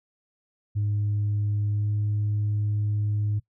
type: tone with pitch glide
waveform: sine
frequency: 103.6 to 104.5 Hz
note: G#2 to G#2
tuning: -4 to +11 cents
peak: -21 dBFS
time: 0.75-3.4 s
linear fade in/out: 20 ms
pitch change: +15 cents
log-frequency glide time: 1.71-1.9 s
effects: noise-tail reverb RT60 0.1 s tail -20 dB re dry + tanh soft clip ceiling -20 dBFS